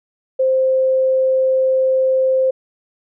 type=tone; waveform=sine; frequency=523.3 Hz; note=C5; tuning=in tune; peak=-12 dBFS; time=0.39-2.51 s; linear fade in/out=10 ms; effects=none